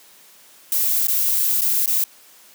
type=noise with dropouts; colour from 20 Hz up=violet; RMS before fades=-19 dBFS; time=0.72-2.04 s; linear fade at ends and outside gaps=2 ms; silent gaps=1.071-1.082 / 1.611-1.617 / 1.86-1.876 s; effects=white hiss -49 dBFS RMS until 2.54 s + high-pass 200 Hz 12 dB/octave